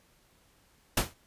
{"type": "noise with exponential decay", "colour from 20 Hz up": "pink", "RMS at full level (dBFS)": -20, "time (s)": [0.97, 1.14], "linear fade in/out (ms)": 5, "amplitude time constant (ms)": 35, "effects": ["pink hiss -65 dBFS RMS until 1.26 s", "resampled to 32000 Hz"]}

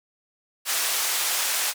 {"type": "band-pass noise", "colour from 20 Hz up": "white", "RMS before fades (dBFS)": -25, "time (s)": [0.65, 1.74], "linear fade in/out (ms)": 50, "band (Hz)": [680, 12000], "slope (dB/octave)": 12, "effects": []}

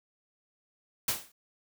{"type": "noise with exponential decay", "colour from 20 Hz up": "white", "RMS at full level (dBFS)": -25, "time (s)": [1.08, 1.32], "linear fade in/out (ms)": 5, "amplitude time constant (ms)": 51, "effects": []}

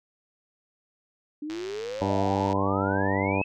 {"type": "exponential sweep", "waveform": "sine", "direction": "up", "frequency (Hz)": [289.9, 2637], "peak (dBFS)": -31, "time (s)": [1.42, 3.44], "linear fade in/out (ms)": 5}
{"type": "click train", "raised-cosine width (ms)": 0.2, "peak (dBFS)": -23, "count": 110, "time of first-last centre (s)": [1.5, 2.528], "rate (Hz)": 106}
{"type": "harmonic tone", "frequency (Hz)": 97.6, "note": "G2", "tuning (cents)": -7, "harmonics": [1, 2, 3, 4, 5, 6, 7, 8, 9, 10], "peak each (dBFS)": [-30, -31, -30, -34, -32, -32, -36, -36, -33, -35], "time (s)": [2.01, 3.42], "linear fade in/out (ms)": 5}
{"effects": []}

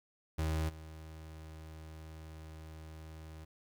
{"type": "tone with level steps", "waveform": "35% pulse", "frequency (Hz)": 79, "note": "D#2", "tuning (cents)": 27, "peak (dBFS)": [-30, -45], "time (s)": [0.38, 3.45], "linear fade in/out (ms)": 10, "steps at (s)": 0.68, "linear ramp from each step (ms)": 20, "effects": ["12-bit"]}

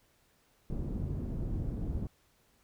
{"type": "low-pass noise", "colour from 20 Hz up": "pink", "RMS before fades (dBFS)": -35, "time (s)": [0.7, 2.07], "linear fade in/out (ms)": 2, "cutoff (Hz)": 240, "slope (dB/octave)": 12, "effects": ["pink hiss -69 dBFS RMS until 2.63 s"]}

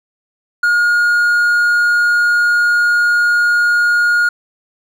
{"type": "tone", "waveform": "triangle", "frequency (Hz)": 1430, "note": "F6", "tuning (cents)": 41, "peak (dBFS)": -8, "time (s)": [0.63, 4.29], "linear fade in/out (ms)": 5, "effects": []}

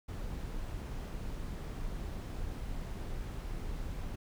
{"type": "noise", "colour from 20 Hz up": "brown", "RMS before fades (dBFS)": -39, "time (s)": [0.08, 4.16], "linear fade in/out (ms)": 10, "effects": []}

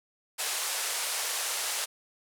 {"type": "band-pass noise", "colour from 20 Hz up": "white", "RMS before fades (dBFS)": -32, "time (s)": [0.38, 1.86], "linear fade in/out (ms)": 20, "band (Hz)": [490, 11000], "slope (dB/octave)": 24, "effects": []}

